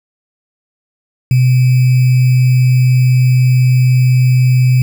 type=tone with sample-and-hold; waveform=sine; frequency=127 Hz; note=B2; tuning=49 cents sharp; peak=-6 dBFS; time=1.31-4.82 s; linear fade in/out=2 ms; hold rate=2450 Hz; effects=none